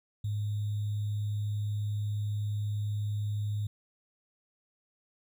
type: tone with sample-and-hold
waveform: sine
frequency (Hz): 104.2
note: G#2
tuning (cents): +6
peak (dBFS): -29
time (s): 0.24-3.67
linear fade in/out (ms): 5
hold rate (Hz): 3675
effects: none